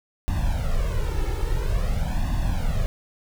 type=noise with flanger; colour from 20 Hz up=brown; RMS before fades=-23 dBFS; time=0.28-2.86 s; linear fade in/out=0 ms; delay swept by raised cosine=1.1 to 2.3 ms; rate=0.49 Hz; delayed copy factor=+1; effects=none